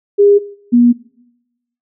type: tone pair in turn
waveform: sine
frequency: 405.8 / 240.5 Hz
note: G#4 / B3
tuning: -40 / -46 cents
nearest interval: major sixth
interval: 906 cents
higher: first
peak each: -5 dBFS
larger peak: neither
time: 0.18-0.39 / 0.72-0.93 s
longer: neither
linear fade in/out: 20 ms
effects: noise-tail reverb RT60 0.9 s tail -21 dB re dry